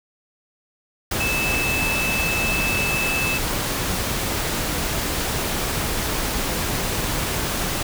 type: tone in noise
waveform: sine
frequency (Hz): 2621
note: E7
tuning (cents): -11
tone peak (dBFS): -22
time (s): 1.2-3.38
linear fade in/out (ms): 5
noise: pink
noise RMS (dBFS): -24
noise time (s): 1.11-7.83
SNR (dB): -1
effects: none